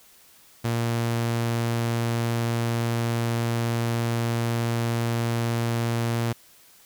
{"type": "tone", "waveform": "sawtooth", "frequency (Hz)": 116.7, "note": "A#2", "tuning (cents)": 2, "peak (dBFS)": -19, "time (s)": [0.64, 6.33], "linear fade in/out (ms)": 10, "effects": ["white hiss -54 dBFS RMS until 6.85 s"]}